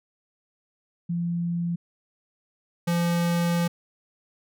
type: tone pair in turn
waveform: sine / square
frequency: 171.6 / 171.6 Hz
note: F3 / F3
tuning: -30 / -30 cents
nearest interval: unison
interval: 0 cents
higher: neither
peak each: -24 / -22 dBFS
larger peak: second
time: 1.09-1.76 / 2.87-3.68 s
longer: second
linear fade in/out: 10 ms
effects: none